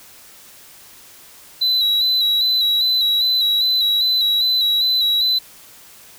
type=tone with vibrato; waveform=triangle; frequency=3951 Hz; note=B7; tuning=in tune; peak=-13 dBFS; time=1.61-5.39 s; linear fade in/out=10 ms; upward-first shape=square; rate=2.5 Hz; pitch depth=30 cents each way; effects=white hiss -44 dBFS RMS until 6.18 s